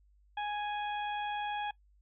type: harmonic tone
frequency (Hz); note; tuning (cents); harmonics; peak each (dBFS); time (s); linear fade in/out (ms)
830.6; G#5; 0; 1 / 2 / 3 / 4; -34 / -42 / -46 / -46; 0.37-1.71; 5
effects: noise-tail reverb RT60 0.1 s tail -20 dB re dry + added 50 Hz sine -62 dBFS peak until 2.01 s